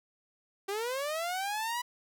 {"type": "linear sweep", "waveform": "sawtooth", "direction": "up", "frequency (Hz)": [384.4, 987.8], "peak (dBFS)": -28, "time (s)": [0.68, 1.82], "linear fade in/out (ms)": 10, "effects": []}